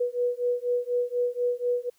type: beating tone pair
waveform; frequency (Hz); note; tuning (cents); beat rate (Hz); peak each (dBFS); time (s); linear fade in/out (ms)
sine; 486.6 / 490.7; B4 / B4; -26 / -11; 4.1; -27; 0-1.9; 10
effects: white hiss -66 dBFS RMS until 1.98 s